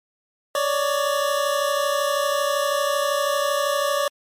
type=tone pair together; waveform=25% pulse; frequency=561.3 / 594 Hz; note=C#5 / D5; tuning=+22 / +20 cents; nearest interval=minor second; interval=98 cents; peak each=-18 / -20 dBFS; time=0.55-4.08 s; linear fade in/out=2 ms; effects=MP3 64 kbps